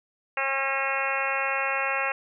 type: harmonic tone with a mistuned harmonic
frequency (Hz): 271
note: C#4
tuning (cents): -39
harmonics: 2 / 3 / 4 / 5 / 6 / 7 / 8 / 9 / 10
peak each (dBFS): -33 / -33 / -33 / -33 / -33 / -33 / -33 / -33 / -33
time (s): 0.37-2.12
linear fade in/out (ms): 2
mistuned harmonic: 9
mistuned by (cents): +18
effects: none